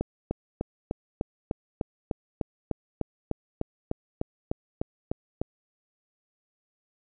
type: click train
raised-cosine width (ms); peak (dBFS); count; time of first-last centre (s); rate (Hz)
2; -14; 19; 0.01-5.415; 3.33
effects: none